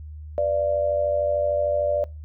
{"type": "tone with amplitude modulation", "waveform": "sine", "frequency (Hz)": 587.3, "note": "D5", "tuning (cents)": 0, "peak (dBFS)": -16, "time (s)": [0.38, 2.04], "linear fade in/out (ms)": 0, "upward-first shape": "sine", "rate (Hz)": 93.3, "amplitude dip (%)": 70, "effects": ["noise-tail reverb RT60 0.3 s tail -24 dB re dry", "added 76 Hz sine -35 dBFS peak until 2.24 s"]}